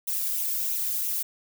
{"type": "noise with flanger", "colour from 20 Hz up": "violet", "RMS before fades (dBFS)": -28, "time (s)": [0.07, 1.23], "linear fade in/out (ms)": 10, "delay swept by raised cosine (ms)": [0.31, 1.41], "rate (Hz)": 3, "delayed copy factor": 0.5, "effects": []}